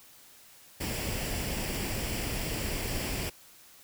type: noise with comb filter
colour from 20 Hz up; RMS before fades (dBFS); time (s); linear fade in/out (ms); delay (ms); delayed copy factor
pink; -33; 0.8-3.3; 10; 0.39; +0.5
effects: white hiss -55 dBFS RMS until 3.83 s